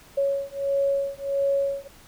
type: beating tone pair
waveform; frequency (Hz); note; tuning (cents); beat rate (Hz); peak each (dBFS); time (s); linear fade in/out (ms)
sine; 554.4 / 555.9; C#5 / C#5; 0 / +5; 1.5; -25; 0.17-1.88; 10
effects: pink hiss -51 dBFS RMS until 2.07 s